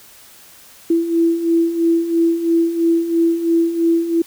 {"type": "beating tone pair", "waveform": "sine", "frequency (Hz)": [331.5, 334.5], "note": ["E4", "E4"], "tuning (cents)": [10, 25], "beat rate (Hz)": 3, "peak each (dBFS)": [-20, -14], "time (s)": [0.9, 4.22], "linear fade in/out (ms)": 5, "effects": ["white hiss -44 dBFS RMS until 4.26 s"]}